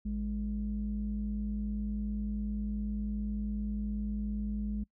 sine tone pair together, 55.01 / 207.7 Hz, A1 / G#3, 0 / 0 cents, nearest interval octave + major seventh, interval 2300 cents, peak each -34 / -33 dBFS, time 0.05-4.84 s, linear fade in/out 10 ms, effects noise-tail reverb RT60 0.1 s tail -24 dB re dry + tanh soft clip ceiling -25 dBFS

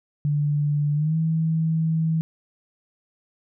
sine tone with pitch glide, 146.83 to 161.05 Hz, D3 to E3, 0 to -40 cents, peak -19 dBFS, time 0.25-2.21 s, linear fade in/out 0 ms, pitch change +160 cents, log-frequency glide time 0.94-1.16 s, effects none

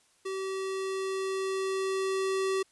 square tone with level ramp, 383.5 Hz, G4, 38 cents flat, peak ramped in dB -33 to -27 dBFS, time 0.25-2.63 s, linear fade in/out 10 ms, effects white hiss -66 dBFS RMS until 2.71 s + resampled to 24000 Hz

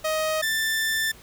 sawtooth tone pair in turn, 627 / 1773.4 Hz, D#5 / A6, +13 / +13 cents, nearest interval octave + tritone, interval 1800 cents, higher second, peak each -19 dBFS, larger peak neither, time 0.04-0.42 / 0.42-1.12 s, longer second, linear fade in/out 10 ms, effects pink hiss -49 dBFS RMS until 1.22 s

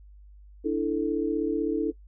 sine chord, D suspended second, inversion none, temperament equal, 293.7 / 329.6 / 440 Hz, D4 / E4 / A4, 0 / 0 / 0 cents, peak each -28 dBFS, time 0.64-1.92 s, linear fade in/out 20 ms, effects noise-tail reverb RT60 0.1 s tail -20 dB re dry + added 50 Hz sine -47 dBFS peak until 2.07 s

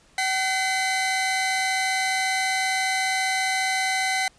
sawtooth tone pair together, 761.4 / 2042 Hz, F#5 / C7, +49 / -43 cents, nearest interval octave + perfect fourth, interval 1708 cents, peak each -21 / -21 dBFS, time 0.18-4.28 s, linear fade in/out 2 ms, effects pink hiss -57 dBFS RMS until 4.38 s + resampled to 22050 Hz

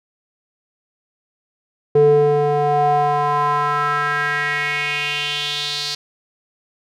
square tone with band-pass filter sweep, 146.4 Hz, D3, 5 cents flat, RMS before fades -18 dBFS, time 1.95-5.95 s, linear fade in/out 5 ms, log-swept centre 420 to 4500 Hz, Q 4, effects none

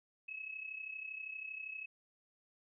sine tone with amplitude modulation, 2577 Hz, E7, 40 cents flat, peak -39 dBFS, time 0.28-1.86 s, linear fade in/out 10 ms, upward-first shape sine, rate 32.6 Hz, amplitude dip 70%, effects none

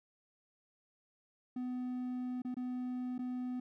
triangle tone with dropouts, 250.5 Hz, B3, 25 cents sharp, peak -34 dBFS, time 1.56-3.6 s, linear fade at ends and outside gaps 5 ms, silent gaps 2.42-2.448 / 2.544-2.567 / 3.181-3.19 s, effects none

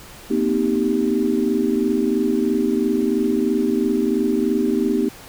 sine chord, C minor seventh, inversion third, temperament equal with one note detuned, 233.1 / 256.1 / 311.1 / 392 Hz, Bb3 / C4 / Eb4 / G4, 0 / -37 / 0 / 0 cents, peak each -22 dBFS, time 0.3-5.09 s, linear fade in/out 10 ms, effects pink hiss -41 dBFS RMS until 5.28 s

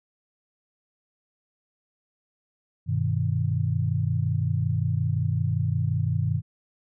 sine chord, G augmented, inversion none, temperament equal, 98 / 123.47 / 155.56 Hz, G2 / B2 / D#3, 0 / 0 / 0 cents, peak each -26 / -26 / -27 dBFS, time 2.86-6.42 s, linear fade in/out 50 ms, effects none

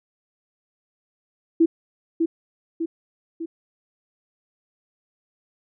sine tone with echo, 329.6 Hz, E4, in tune, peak -12 dBFS, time 1.6-1.66 s, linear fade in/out 10 ms, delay 600 ms, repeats 3, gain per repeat -5 dB, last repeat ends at 3.46 s, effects none

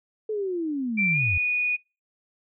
sine linear sweep, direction down, 440 to 77.78 Hz, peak -25 dBFS, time 0.29-1.38 s, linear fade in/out 5 ms
sine tone with pitch glide, 2349 to 2466 Hz, D7 to D#7, 0 to -16 cents, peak -21 dBFS, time 0.97-1.77 s, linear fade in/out 20 ms, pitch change +84 cents, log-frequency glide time 1.12-1.21 s
effects noise-tail reverb RT60 0.3 s tail -26 dB re dry

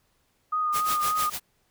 sine tone with vibrato, 1234 Hz, D#6, 15 cents flat, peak -23 dBFS, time 0.52-1.3 s, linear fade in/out 10 ms, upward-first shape sine, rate 3.5 Hz, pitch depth 20 cents each way
white noise with tremolo, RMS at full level -29 dBFS, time 0.72-1.4 s, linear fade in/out 50 ms, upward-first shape sine, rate 6.5 Hz, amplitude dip 85%
effects pink hiss -69 dBFS RMS until 1.7 s

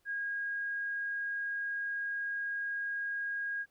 sine tone, 1634 Hz, G#6, 29 cents flat, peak -33 dBFS, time 0.05-3.66 s, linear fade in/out 50 ms, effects pink hiss -74 dBFS RMS until 3.7 s

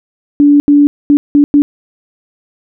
sine tone bursts at uneven times, 289.2 Hz, D4, 27 cents flat, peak -3 dBFS, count 5, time 0.4-0.6 / 0.68-0.87 / 1.1-1.17 / 1.35-1.44 / 1.54-1.62 s, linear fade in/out 0 ms, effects none

